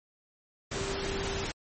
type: tone in noise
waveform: sine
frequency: 392 Hz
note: G4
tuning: in tune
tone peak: -35 dBFS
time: 0.75-1.46 s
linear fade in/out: 10 ms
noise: pink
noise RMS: -34 dBFS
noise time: 0.71-1.52 s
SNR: -4 dB
effects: MP3 32 kbps